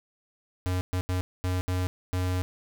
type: tone bursts at uneven times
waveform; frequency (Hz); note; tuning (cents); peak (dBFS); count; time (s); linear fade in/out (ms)
square; 91.3; F#2; -23; -26; 6; 0.66-0.81 / 0.93-1.01 / 1.09-1.21 / 1.44-1.61 / 1.68-1.87 / 2.13-2.42; 0
effects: none